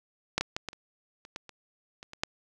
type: clicks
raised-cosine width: 0.2 ms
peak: -8 / -11 / -14 / -17 / -29 / -30 / -20 / -28 / -27 / -26 / -10 dBFS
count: 11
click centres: 0.38 / 0.41 / 0.565 / 0.687 / 0.731 / 1.251 / 1.361 / 1.493 / 2.029 / 2.134 / 2.235 s
effects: none